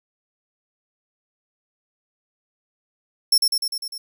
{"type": "tone with echo", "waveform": "sawtooth", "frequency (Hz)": 5400, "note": "E8", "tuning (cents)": 41, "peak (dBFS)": -10, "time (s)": [3.32, 3.38], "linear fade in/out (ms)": 5, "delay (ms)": 100, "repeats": 6, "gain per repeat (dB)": -3, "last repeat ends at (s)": 3.98, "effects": []}